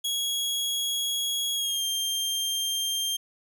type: tone with pitch glide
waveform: sawtooth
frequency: 3322 to 3185 Hz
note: G#7 to G7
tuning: 0 to +27 cents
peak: -23 dBFS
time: 0.04-3.17 s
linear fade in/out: 10 ms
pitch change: -73 cents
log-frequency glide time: 1.54-1.84 s
effects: none